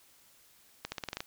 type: accelerating click train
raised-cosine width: 0.2 ms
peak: -18 dBFS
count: 8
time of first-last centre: 0.85-1.205 s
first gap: 70 ms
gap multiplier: 0.89
effects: white hiss -62 dBFS RMS until 1.26 s